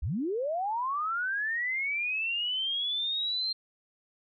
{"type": "linear sweep", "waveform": "sine", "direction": "up", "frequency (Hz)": [49, 4186], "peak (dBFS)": -28, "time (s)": [0.02, 3.53], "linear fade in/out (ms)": 10, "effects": []}